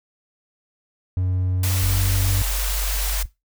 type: tone with pitch glide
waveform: triangle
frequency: 91.9 to 94.65 Hz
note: F#2 to F#2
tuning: -11 to +40 cents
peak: -17 dBFS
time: 1.17-2.42 s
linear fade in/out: 0 ms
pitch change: +51 cents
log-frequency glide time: 1.64-2.03 s
type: high-pass noise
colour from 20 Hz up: white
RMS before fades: -27 dBFS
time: 1.63-3.23 s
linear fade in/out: 5 ms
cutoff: 430 Hz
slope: 48 dB/octave
type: tone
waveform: sine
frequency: 47.02 Hz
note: F#1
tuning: 29 cents sharp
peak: -21 dBFS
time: 1.82-3.26 s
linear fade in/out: 10 ms
effects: noise-tail reverb RT60 0.2 s tail -19 dB re dry